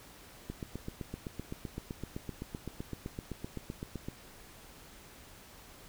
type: click train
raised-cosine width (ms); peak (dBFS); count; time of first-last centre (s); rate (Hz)
3; -25; 29; 0.5-4.085; 7.81
effects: pink hiss -54 dBFS RMS until 5.88 s